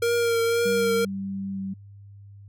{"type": "tone with vibrato", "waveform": "square", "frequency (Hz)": 466.2, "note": "A#4", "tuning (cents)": 0, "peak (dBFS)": -21, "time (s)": [0.02, 1.05], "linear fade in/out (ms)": 5, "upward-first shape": "triangle", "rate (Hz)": 1.9, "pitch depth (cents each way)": 28}
{"type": "tone with pitch glide", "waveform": "sine", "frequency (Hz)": [195.1, 193.19], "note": ["G3", "G3"], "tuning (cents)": [-8, -25], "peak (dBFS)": -28, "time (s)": [0.65, 1.74], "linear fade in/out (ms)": 10, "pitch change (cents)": -17, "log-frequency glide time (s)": [1.53, 1.6]}
{"effects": ["added 100 Hz sine -43 dBFS peak until 2.48 s"]}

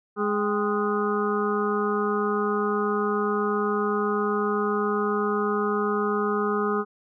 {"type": "harmonic tone with a mistuned harmonic", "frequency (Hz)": 207.7, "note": "G#3", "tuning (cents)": 0, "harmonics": [1, 2, 4, 5, 6, 7], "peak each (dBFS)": [-28, -25, -35, -34, -28, -36], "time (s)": [0.16, 6.85], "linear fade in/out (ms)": 50, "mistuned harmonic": 4, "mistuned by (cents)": -75, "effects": []}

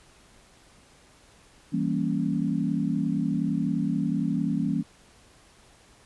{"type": "chord", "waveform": "sine", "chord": "E diminished seventh", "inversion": "none", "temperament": "equal", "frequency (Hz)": [164.81, 196, 233.1, 277.2], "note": ["E3", "G3", "Bb3", "Db4"], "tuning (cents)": [0, 0, 0, 0], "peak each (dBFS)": -29, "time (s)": [1.72, 4.83], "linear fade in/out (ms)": 20, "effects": ["pink hiss -56 dBFS RMS until 6.05 s", "resampled to 24000 Hz"]}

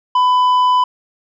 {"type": "tone with tanh clipping", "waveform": "sine", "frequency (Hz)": 1000, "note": "B5", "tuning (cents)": 21, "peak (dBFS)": -11, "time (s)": [0.15, 0.84], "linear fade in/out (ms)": 5, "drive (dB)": 6, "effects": []}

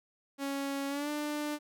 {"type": "tone with pitch glide", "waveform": "sawtooth", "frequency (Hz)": [277.2, 297.1], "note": ["C#4", "D4"], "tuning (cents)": [0, 20], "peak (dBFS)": -29, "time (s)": [0.38, 1.59], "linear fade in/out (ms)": 50, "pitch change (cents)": 120, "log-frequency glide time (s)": [0.88, 1.1], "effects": []}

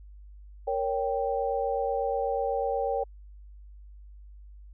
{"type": "chord", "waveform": "sine", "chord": "G diminished", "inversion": "first", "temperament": "equal", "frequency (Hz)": [466.2, 554.4, 784], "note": ["Bb4", "Db5", "G5"], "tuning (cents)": [0, 0, 0], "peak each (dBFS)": -30, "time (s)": [0.67, 3.04], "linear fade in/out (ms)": 10, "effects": ["added 50 Hz sine -45 dBFS peak until 4.73 s"]}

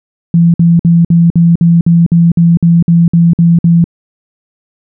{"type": "tone bursts", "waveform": "sine", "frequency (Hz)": 169.1, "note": "E3", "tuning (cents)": 44, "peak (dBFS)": -3, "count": 14, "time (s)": [0.34, 3.842], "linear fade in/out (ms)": 2, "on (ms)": 200, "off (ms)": 54, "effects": []}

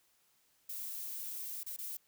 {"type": "noise with dropouts", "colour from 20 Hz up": "violet", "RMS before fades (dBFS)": -42, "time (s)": [0.69, 1.97], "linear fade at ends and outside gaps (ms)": 5, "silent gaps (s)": [[1.634, 1.663], [1.764, 1.786]], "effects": ["white hiss -72 dBFS RMS until 2.07 s"]}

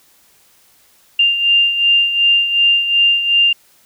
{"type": "beating tone pair", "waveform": "sine", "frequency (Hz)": [2794, 2796.7], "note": ["F7", "F7"], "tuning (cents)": [0, 2], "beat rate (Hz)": 2.7, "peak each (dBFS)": [-11, -18], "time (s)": [1.19, 3.53], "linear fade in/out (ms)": 5, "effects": ["white hiss -52 dBFS RMS until 3.85 s"]}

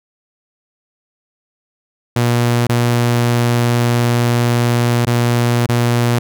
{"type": "tone with dropouts", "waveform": "sawtooth", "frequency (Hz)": 119.7, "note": "A#2", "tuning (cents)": 46, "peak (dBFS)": -8, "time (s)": [2.16, 6.19], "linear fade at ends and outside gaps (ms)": 5, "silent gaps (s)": [[2.67, 2.693], [5.054, 5.069], [5.664, 5.689]], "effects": []}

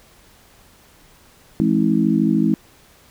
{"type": "harmonic tone with a mistuned harmonic", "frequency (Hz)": 53.4, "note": "G#1", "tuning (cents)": 49, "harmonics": [3, 4, 5, 6], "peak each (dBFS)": [-21, -18, -20, -20], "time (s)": [1.6, 2.54], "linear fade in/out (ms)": 0, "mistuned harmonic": 3, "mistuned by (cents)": 89, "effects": ["pink hiss -51 dBFS RMS until 3.1 s"]}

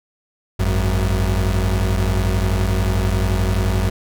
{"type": "tone pair together", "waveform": "35% pulse", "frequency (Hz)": [52.44, 93.5], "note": ["G#1", "F#2"], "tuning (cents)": [17, 19], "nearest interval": "minor seventh", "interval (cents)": 1002, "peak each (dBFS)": -17, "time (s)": [0.59, 3.9], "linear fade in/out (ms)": 10, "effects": []}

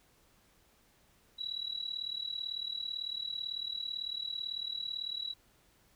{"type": "tone with amplitude modulation", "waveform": "sine", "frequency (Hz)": 3907, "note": "B7", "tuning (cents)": -19, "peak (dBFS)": -32, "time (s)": [1.38, 5.34], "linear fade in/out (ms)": 20, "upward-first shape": "sine", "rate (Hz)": 38, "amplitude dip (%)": 85, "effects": ["pink hiss -67 dBFS RMS until 5.95 s"]}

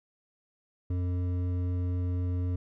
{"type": "tone with hard clipping", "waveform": "triangle", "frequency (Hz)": 89.6, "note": "F2", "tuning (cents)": 45, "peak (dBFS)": -29, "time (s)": [0.9, 2.56], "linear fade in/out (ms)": 5, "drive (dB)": 13, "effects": []}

